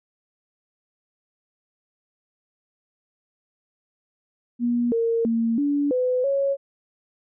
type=tone with pitch steps; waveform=sine; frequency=239.8 / 459.8 / 229.1 / 287.3 / 504 / 553 Hz; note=A#3 / A#4 / A#3 / D4 / B4 / C#5; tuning=+49 / -24 / -30 / -38 / +35 / -4 cents; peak=-19 dBFS; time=4.59-6.57 s; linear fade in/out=50 ms; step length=330 ms; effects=none